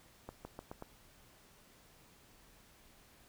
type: accelerating click train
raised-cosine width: 1 ms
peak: -30 dBFS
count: 5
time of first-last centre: 0.29-0.824 s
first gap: 160 ms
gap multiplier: 0.88
effects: pink hiss -63 dBFS RMS until 3.28 s